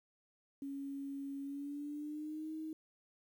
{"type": "tone with pitch glide", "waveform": "sine", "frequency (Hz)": [277.2, 314.8], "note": ["C#4", "D#4"], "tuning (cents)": [0, 20], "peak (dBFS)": -40, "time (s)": [0.62, 2.73], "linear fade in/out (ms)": 2, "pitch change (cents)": 220, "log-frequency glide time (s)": [1.42, 2.52], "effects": ["11-bit"]}